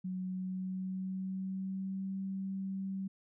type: tone with pitch glide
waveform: sine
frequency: 185 to 192.63 Hz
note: F#3 to G3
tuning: 0 to -30 cents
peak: -35 dBFS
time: 0.04-3.08 s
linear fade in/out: 10 ms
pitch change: +70 cents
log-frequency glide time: 0.22-2.13 s
effects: none